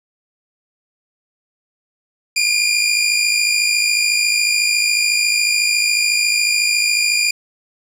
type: tone pair together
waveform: 20% pulse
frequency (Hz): 2387 / 2441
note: D7 / D#7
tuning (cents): +28 / -34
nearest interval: unison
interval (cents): 38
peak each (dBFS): -12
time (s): 2.36-7.31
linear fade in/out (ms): 5
effects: resampled to 32000 Hz + 8-bit